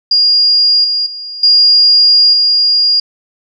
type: tone with level steps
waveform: sine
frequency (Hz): 4836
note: D8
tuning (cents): +50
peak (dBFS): -6 / -11 / -22 / -4 / -7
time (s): 0.11-3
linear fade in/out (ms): 5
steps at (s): 0.84 / 1.06 / 1.43 / 2.33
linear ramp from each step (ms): 5
effects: none